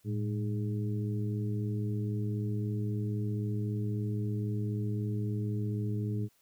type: harmonic tone with a mistuned harmonic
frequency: 103.83 Hz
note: G#2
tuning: in tune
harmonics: 1 / 2 / 3 / 4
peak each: -31 / -37 / -41 / -43 dBFS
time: 0.04-6.29 s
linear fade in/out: 50 ms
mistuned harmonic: 1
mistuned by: +110 cents
effects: white hiss -69 dBFS RMS until 6.41 s